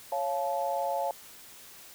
sine chord, Db augmented, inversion none, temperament just, 554.4 / 693 / 866.2 Hz, Db5 / F5 / A5, 0 / -14 / -27 cents, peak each -32 dBFS, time 0.12-1.11 s, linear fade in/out 2 ms, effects white hiss -50 dBFS RMS until 1.94 s

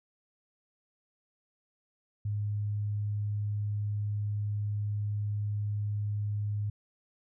sine tone, 103.83 Hz, G#2, in tune, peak -29 dBFS, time 2.25-6.7 s, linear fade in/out 5 ms, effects none

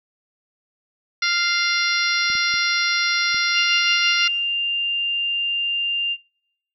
harmonic tone, 697 Hz, F5, 4 cents flat, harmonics 2 / 3 / 4 / 5 / 6 / 7 / 8, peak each -24 / -22 / -29 / -29 / -26 / -28 / -27 dBFS, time 1.22-4.28 s, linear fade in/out 5 ms
clicks, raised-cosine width 3 ms, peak -29 dBFS, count 4, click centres 2.301 / 2.353 / 2.54 / 3.345 s
sine tone, 2794 Hz, F7, in tune, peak -20 dBFS, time 3.53-6.17 s, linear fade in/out 50 ms
effects noise-tail reverb RT60 0.8 s tail -26 dB re dry

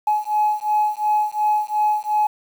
sine beating tone pair, 845 / 847.8 Hz, G#5 / G#5, +30 / +35 cents, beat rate 2.8 Hz, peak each -19 / -19 dBFS, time 0.07-2.27 s, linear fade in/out 5 ms, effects tanh soft clip ceiling -11 dBFS + 7-bit

